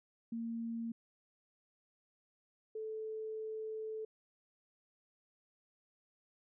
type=tone pair in turn; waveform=sine; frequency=230 / 437.2 Hz; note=A#3 / A4; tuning=-23 / -11 cents; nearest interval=major seventh; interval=1112 cents; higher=second; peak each=-37 / -39 dBFS; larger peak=first; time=0.32-0.92 / 2.75-4.05 s; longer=second; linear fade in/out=5 ms; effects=none